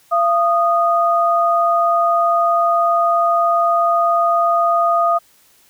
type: tone pair together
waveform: sine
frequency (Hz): 683 / 1235.4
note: F5 / D#6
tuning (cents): -39 / -13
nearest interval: minor seventh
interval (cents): 1026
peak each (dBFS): -15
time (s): 0.11-5.19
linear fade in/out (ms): 20
effects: white hiss -53 dBFS RMS until 5.69 s